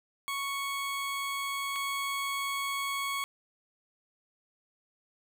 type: tone pair in turn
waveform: 20% pulse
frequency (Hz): 1108.7 / 1108.7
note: C#6 / C#6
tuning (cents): 0 / 0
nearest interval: unison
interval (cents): 0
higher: neither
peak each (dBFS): -27 / -26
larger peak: second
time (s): 0.28-1.76 / 1.76-3.24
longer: neither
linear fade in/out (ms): 0
effects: none